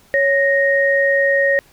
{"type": "tone pair together", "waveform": "sine", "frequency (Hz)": [554.4, 1864.8], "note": ["C#5", "A#6"], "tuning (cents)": [0, 0], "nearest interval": "octave + major sixth", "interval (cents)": 2100, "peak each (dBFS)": -15, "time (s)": [0.14, 1.59], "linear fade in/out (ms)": 0, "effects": ["pink hiss -51 dBFS RMS until 1.72 s"]}